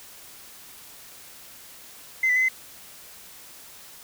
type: tone with pitch steps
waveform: sine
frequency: 2063 / 1987 / 2035 / 2053 Hz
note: C7 / B6 / C7 / C7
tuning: -25 / +10 / -49 / -33 cents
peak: -17 dBFS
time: 2.23-2.486 s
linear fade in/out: 5 ms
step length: 64 ms
effects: tanh soft clip ceiling -15 dBFS + white hiss -46 dBFS RMS until 4.03 s